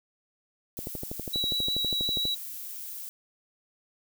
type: noise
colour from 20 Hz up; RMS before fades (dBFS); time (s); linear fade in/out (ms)
violet; -39; 0.77-3.09; 0
type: click train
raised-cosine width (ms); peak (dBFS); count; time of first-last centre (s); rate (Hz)
2; -22; 19; 0.79-2.253; 12.3
type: tone with vibrato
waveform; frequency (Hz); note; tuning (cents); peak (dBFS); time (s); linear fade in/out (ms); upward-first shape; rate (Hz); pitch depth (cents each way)
sine; 3900; B7; -23; -26; 1.33-2.35; 10; sine; 5.6; 10
effects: none